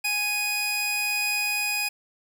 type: tone pair together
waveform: sawtooth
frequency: 830.6 / 2491 Hz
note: G#5 / D#7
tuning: 0 / +1 cents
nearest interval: octave + perfect fifth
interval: 1901 cents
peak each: -31 / -21 dBFS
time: 0.04-1.89 s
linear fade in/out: 10 ms
effects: none